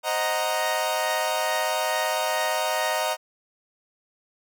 sawtooth chord, C half-diminished seventh, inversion none, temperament equal, 523.3 / 622.3 / 740 / 932.3 Hz, C5 / Eb5 / Gb5 / Bb5, 0 / 0 / 0 / 0 cents, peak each -29 / -23 / -26 / -24 dBFS, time 0.03-3.17 s, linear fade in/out 50 ms, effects none

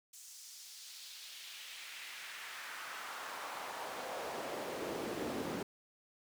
brown noise with high-pass filter sweep, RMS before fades -44 dBFS, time 0.13-5.63 s, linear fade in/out 5 ms, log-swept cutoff 7100 to 260 Hz, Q 1.5, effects none

